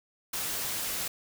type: noise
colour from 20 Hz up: white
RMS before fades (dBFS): -33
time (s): 0.33-1.08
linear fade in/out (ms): 5
effects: none